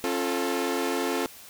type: chord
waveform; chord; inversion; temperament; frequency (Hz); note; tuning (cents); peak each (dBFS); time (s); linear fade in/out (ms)
sawtooth; Db augmented; none; equal with one note detuned; 271.2 / 349.2 / 440; Db4 / F4 / A4; -38 / 0 / 0; -26; 0.04-1.26; 0
effects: white hiss -47 dBFS RMS until 1.49 s